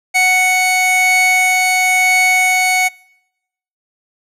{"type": "tone pair together", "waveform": "45% pulse", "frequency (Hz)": [740, 2221], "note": ["F#5", "C#7"], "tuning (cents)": [0, 3], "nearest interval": "octave + perfect fifth", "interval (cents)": 1903, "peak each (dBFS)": [-16, -12], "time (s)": [0.14, 2.89], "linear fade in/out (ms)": 20, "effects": ["noise-tail reverb RT60 0.9 s tail -26 dB re dry", "low-pass 12000 Hz 12 dB/octave"]}